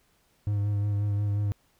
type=tone with vibrato; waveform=triangle; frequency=102.5 Hz; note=G#2; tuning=22 cents flat; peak=-22 dBFS; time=0.47-1.52 s; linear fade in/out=0 ms; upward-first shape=sine; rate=5.6 Hz; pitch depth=23 cents each way; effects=pink hiss -67 dBFS RMS until 1.79 s